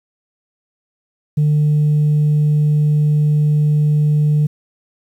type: tone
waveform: sine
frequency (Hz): 150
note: D3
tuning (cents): +37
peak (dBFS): -9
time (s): 1.37-4.47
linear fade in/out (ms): 10
effects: tanh soft clip ceiling -9 dBFS + 8-bit